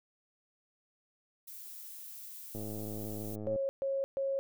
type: noise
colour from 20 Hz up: violet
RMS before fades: -47 dBFS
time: 1.47-3.36 s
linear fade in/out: 10 ms
type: click train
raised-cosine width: 2 ms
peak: -29 dBFS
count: 108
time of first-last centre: 2.55-3.559 s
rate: 106 Hz
type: tone bursts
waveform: sine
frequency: 545 Hz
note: C#5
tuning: 29 cents flat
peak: -30 dBFS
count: 3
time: 3.47-4.39 s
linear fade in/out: 0 ms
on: 220 ms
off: 130 ms
effects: none